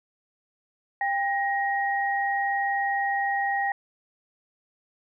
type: tone pair together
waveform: sine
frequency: 796.7 / 1884 Hz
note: G5 / A#6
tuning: +28 / +18 cents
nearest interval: octave + minor third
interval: 1490 cents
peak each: -25 / -27 dBFS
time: 1.01-3.72 s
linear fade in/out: 2 ms
effects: none